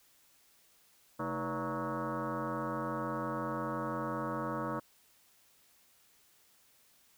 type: tone with frequency modulation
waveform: sine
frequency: 399.1 Hz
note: G4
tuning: 31 cents sharp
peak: -33 dBFS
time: 1.19-4.8 s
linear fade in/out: 10 ms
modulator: 178 Hz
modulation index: 5.3
effects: white hiss -66 dBFS RMS until 7.17 s